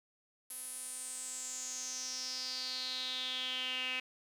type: tone with band-pass filter sweep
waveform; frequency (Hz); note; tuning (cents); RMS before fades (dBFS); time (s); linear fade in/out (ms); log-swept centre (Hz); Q
sawtooth; 255.8; C4; -39; -40; 0.5-4; 5; 11000 to 2600; 6.7
effects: 11-bit